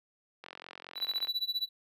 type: click train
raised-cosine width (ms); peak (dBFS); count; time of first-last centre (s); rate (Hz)
0.3; -28; 38; 0.44-1.271; 44.5
type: tone with tremolo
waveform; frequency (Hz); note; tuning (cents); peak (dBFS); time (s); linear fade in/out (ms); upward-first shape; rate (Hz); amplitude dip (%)
triangle; 3951; B7; 0; -26; 0.95-1.69; 50; sine; 15; 95
effects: high-pass 400 Hz 12 dB/octave